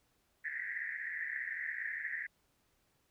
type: band-pass noise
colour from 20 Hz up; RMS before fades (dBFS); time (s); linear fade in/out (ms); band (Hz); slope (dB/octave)
white; -40; 0.44-2.27; 10; 1700 to 2000; 96
effects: pink hiss -75 dBFS RMS until 3.1 s